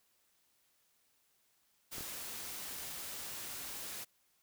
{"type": "noise", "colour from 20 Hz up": "white", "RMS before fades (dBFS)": -44, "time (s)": [1.91, 4.05], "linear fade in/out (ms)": 20}
{"type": "clicks", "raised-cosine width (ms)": 2, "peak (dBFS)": -35, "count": 2, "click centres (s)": [1.982, 2.008]}
{"effects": ["white hiss -74 dBFS RMS until 4.42 s"]}